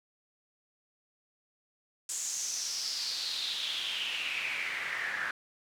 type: noise with band-pass filter sweep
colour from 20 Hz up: pink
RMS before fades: -35 dBFS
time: 2.09-5.31 s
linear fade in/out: 2 ms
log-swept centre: 7400 to 1600 Hz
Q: 5.3
effects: none